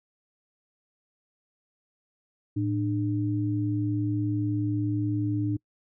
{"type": "tone pair together", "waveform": "sine", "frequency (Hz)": [110.43, 299.8], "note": ["A2", "D4"], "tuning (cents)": [7, 36], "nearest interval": "octave + perfect fourth", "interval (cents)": 1729, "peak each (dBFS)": -27, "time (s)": [2.56, 5.57], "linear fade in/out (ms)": 10, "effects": ["noise-tail reverb RT60 0.1 s tail -26 dB re dry"]}